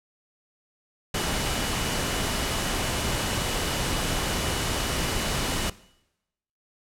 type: tone in noise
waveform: sine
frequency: 2947 Hz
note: F#7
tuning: 8 cents flat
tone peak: -38 dBFS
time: 1.14-5.7 s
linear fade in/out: 5 ms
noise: pink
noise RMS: -27 dBFS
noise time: 1.14-5.7 s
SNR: -14 dB
effects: noise-tail reverb RT60 0.9 s tail -20 dB re dry + low-pass 11000 Hz 12 dB/octave